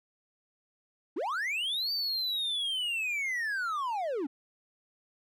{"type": "linear two-way sweep", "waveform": "triangle", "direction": "up then down", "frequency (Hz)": [253.1, 4639, 253.1], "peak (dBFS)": -28, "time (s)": [1.16, 4.27], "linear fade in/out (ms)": 10, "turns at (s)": 1.92, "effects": []}